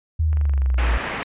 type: linear sweep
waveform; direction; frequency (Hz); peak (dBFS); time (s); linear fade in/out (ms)
sine; down; 80.9 to 55.1; -16; 0.19-0.98; 10
type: click train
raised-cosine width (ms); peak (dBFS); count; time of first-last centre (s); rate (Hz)
0.5; -24; 11; 0.33-0.743; 24.2
type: low-pass noise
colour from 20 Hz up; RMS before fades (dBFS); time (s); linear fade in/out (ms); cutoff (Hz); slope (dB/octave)
white; -28; 0.78-1.23; 0; 2400; 24
effects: resampled to 8000 Hz